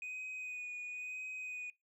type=tone with vibrato; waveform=sine; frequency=2489 Hz; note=D#7; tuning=in tune; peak=-38 dBFS; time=0.02-1.7 s; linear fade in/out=2 ms; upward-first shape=sine; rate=0.98 Hz; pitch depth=21 cents each way; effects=noise-tail reverb RT60 0.2 s tail -25 dB re dry + tanh soft clip ceiling -40 dBFS